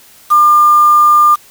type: tone with quantisation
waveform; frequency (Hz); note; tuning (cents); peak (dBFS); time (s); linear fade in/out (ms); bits
sine; 1200; D6; +37; -4; 0.3-1.36; 20; 4
effects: white hiss -42 dBFS RMS until 1.5 s